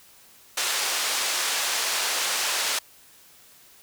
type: band-pass noise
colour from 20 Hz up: white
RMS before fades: -26 dBFS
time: 0.57-2.79 s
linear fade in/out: 5 ms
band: 580 to 7000 Hz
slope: 12 dB/octave
effects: white hiss -53 dBFS RMS until 3.82 s